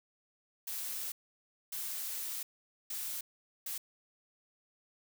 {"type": "noise bursts at uneven times", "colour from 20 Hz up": "blue", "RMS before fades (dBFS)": -39, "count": 4, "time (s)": [[0.67, 1.12], [1.72, 2.43], [2.9, 3.21], [3.66, 3.78]], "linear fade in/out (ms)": 5, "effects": []}